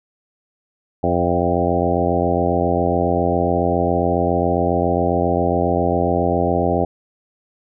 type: harmonic tone with a mistuned harmonic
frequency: 87.31 Hz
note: F2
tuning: in tune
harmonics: 1 / 2 / 3 / 4 / 5 / 6 / 7 / 8 / 9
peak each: -24 / -24 / -24 / -24 / -24 / -24 / -24 / -24 / -24 dBFS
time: 1.03-6.85 s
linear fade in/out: 5 ms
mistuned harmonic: 8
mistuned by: -19 cents
effects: none